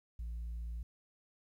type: tone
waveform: sine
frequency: 57.5 Hz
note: A#1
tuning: 23 cents flat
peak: -36 dBFS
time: 0.19-0.83 s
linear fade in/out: 5 ms
effects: tanh soft clip ceiling -37 dBFS + 12-bit